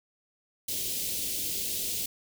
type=band-stop noise; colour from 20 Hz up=white; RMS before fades=-32 dBFS; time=0.68-2.06 s; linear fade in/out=5 ms; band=500 to 2800 Hz; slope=24 dB/octave; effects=none